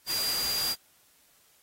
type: tone in noise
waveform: sine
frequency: 4795 Hz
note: D8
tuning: 35 cents sharp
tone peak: -28 dBFS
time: 0.06-0.76 s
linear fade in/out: 50 ms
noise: white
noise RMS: -33 dBFS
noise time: 0.06-0.76 s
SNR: +2 dB
effects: white hiss -63 dBFS RMS until 1.62 s + AAC 48 kbps